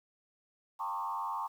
sine tone with frequency modulation, 992 Hz, B5, 7 cents sharp, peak -33 dBFS, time 0.79-1.48 s, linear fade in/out 20 ms, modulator 91.8 Hz, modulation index 1.8, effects 10-bit

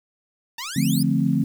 10% pulse exponential sweep, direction up, 880 to 5274 Hz, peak -21 dBFS, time 0.58-1.03 s, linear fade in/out 5 ms
sine chord, D minor seventh, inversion none, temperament equal, 146.83 / 174.61 / 220 / 261.6 Hz, D3 / F3 / A3 / C4, 0 / 0 / 0 / 0 cents, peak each -23 dBFS, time 0.76-1.44 s, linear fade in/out 5 ms
effects 8-bit

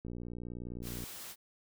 click train, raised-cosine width 3 ms, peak -30 dBFS, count 60, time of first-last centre 0.05-1.038 s, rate 59.7 Hz
white noise, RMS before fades -46 dBFS, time 0.82-1.36 s, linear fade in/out 50 ms
effects none

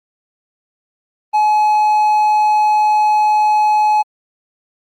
triangle tone, 849 Hz, G#5, 38 cents sharp, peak -8 dBFS, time 1.33-4.03 s, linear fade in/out 20 ms, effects Opus 32 kbps

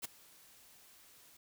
white noise with ADSR envelope, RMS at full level -38 dBFS, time 0.02-1.37 s, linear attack 26 ms, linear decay 14 ms, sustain -23 dB, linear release 5 ms, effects none

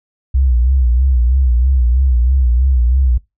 sine tone with vibrato, 63 Hz, B1, 35 cents sharp, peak -9 dBFS, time 0.34-3.18 s, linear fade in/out 10 ms, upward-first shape sine, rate 3.1 Hz, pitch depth 110 cents each way, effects noise-tail reverb RT60 0.2 s tail -22 dB re dry

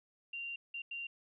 sine tone bursts at uneven times, 2772 Hz, F7, 14 cents flat, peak -39 dBFS, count 3, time 0.33-0.56 / 0.74-0.82 / 0.91-1.07 s, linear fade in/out 5 ms, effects none

